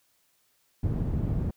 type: low-pass noise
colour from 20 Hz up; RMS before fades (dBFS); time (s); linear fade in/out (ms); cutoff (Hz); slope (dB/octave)
white; -28; 0.83-1.51; 5; 140; 12
effects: white hiss -69 dBFS RMS until 1.56 s